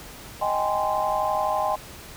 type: chord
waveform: sine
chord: Ab major seventh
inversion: second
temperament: just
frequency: 623 / 778.7 / 830.6 / 1038.3 Hz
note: Eb5 / G5 / Ab5 / C6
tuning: +2 / -12 / 0 / -14 cents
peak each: -27 dBFS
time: 0.41-1.76 s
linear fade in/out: 10 ms
effects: pink hiss -42 dBFS RMS until 2.16 s